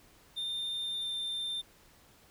triangle tone with pitch glide, 3612 to 3589 Hz, A7 to A7, +45 to +34 cents, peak -32 dBFS, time 0.36-1.62 s, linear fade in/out 20 ms, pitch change -11 cents, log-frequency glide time 0.85-1.1 s, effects pink hiss -61 dBFS RMS until 2.3 s

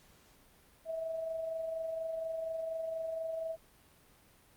sine tone with amplitude modulation, 650 Hz, E5, 24 cents flat, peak -33 dBFS, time 0.85-3.57 s, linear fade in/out 50 ms, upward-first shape sine, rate 24.2 Hz, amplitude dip 40%, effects pink hiss -63 dBFS RMS until 4.56 s + Opus 48 kbps

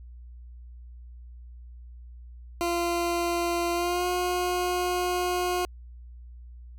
20% pulse tone with pitch glide, 344.5 to 358.9 Hz, F4 to F4, -24 to +47 cents, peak -20 dBFS, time 2.61-5.65 s, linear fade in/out 0 ms, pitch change +71 cents, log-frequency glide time 3.73-4.06 s, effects added 60 Hz sine -42 dBFS peak until 6.78 s

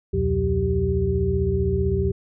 sine tone cluster, 69.7 / 85.2 / 123.2 / 181.4 / 390.7 Hz, C#2 / F2 / B2 / F#3 / G4, +10 / -42 / -4 / -34 / -6 cents, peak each -27 / -24 / -27 / -28 / -23 dBFS, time 0.13-2.12 s, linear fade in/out 10 ms, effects none

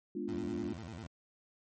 sine chord, G# diminished seventh, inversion none, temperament equal, 207.7 / 246.9 / 293.7 / 349.2 Hz, G#3 / B3 / D4 / F4, 0 / 0 / 0 / 0 cents, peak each -41 / -42 / -40 / -39 dBFS, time 0.15-0.73 s, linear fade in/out 5 ms
20% pulse tone with vibrato, 97.2 Hz, G2, 14 cents flat, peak -38 dBFS, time 0.28-1.07 s, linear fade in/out 5 ms, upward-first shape square, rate 10 Hz, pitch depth 250 cents each way
effects MP3 32 kbps

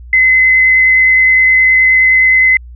sine tone with vibrato, 2043 Hz, C7, 42 cents flat, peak -5 dBFS, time 0.13-2.57 s, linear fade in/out 2 ms, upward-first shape triangle, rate 9.6 Hz, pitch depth 10 cents each way, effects added 60 Hz sine -29 dBFS peak until 2.75 s

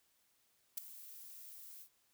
violet noise with ADSR envelope, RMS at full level -34 dBFS, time 0.77-1.89 s, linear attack 10 ms, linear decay 4 ms, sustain -19 dB, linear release 83 ms, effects white hiss -75 dBFS RMS until 2.13 s

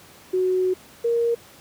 sine tone pair in turn, 370 / 468 Hz, F#4 / A#4, 0 / +7 cents, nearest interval major third, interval 407 cents, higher second, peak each -18 dBFS, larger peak neither, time 0.33-0.74 / 1.04-1.35 s, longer first, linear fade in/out 10 ms, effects pink hiss -48 dBFS RMS until 1.6 s + high-pass 100 Hz 12 dB/octave

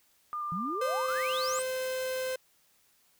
sine tone with vibrato, 1200 Hz, D6, 37 cents sharp, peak -32 dBFS, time 0.33-1.59 s, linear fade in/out 0 ms, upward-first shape square, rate 6 Hz, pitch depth 11 cents each way
sine exponential sweep, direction up, 160.4 to 8870 Hz, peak -34 dBFS, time 0.52-1.62 s, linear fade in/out 0 ms
45% pulse tone, 517 Hz, C5, 21 cents flat, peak -31 dBFS, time 0.81-2.36 s, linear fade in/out 5 ms
white noise, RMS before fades -47 dBFS, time 1.08-2.35 s, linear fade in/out 5 ms
effects white hiss -67 dBFS RMS until 3.19 s

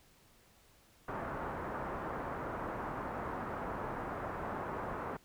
white low-pass noise, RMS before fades -40 dBFS, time 1.08-5.17 s, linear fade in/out 5 ms, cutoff 1300 Hz, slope 24 dB/octave, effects pink hiss -65 dBFS RMS until 5.24 s

